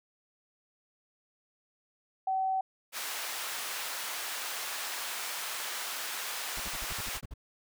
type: tone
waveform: sine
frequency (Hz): 762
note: G5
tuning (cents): -49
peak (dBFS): -27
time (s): 2.27-2.61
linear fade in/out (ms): 5
type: high-pass noise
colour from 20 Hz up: pink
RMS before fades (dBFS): -37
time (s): 2.92-7.21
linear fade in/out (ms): 50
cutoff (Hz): 1000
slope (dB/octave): 12
type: noise bursts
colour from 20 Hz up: brown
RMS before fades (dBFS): -40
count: 10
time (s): 6.57-7.339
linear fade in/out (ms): 5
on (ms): 31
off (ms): 51
effects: none